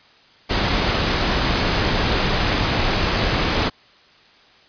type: noise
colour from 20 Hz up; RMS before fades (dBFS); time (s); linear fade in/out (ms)
pink; -19; 0.49-3.7; 20
effects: white hiss -51 dBFS RMS until 4.68 s + resampled to 11025 Hz